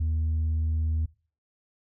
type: tone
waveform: sine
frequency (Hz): 79.3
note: D#2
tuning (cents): +33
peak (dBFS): -21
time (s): 0-1.06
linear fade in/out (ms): 10
effects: noise-tail reverb RT60 0.4 s tail -23 dB re dry + tanh soft clip ceiling -22 dBFS